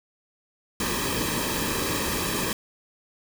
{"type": "noise with comb filter", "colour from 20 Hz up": "pink", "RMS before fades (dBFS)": -27, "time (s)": [0.8, 2.53], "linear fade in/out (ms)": 2, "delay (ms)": 1.4, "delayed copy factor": -0.7, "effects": []}